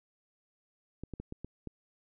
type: clicks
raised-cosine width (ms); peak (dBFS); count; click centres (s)
3; -27; 6; 1.036 / 1.137 / 1.2 / 1.324 / 1.446 / 1.673
effects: none